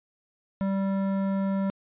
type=tone with hard clipping; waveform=sine; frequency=194.7 Hz; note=G3; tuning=12 cents flat; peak=-26 dBFS; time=0.61-1.7 s; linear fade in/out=0 ms; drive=13 dB; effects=resampled to 8000 Hz